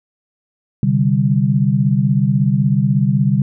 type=chord; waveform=sine; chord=C suspended second; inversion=none; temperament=just; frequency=130.81 / 147.16 / 196.22 Hz; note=C3 / D3 / G3; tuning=0 / +4 / +2 cents; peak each=-16 dBFS; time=0.83-3.42 s; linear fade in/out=2 ms; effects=none